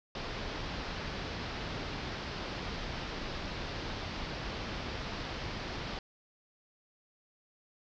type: low-pass noise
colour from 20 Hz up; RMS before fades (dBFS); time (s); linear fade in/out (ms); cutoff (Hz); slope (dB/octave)
pink; -39; 0.15-5.99; 2; 5300; 48
effects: none